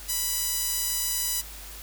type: tone with high-pass filter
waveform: sawtooth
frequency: 987.8 Hz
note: B5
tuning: in tune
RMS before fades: -28 dBFS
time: 0.08-1.42 s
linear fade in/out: 20 ms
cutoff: 6900 Hz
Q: 0.71
effects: added 50 Hz sine -43 dBFS peak until 1.82 s + white hiss -43 dBFS RMS until 1.82 s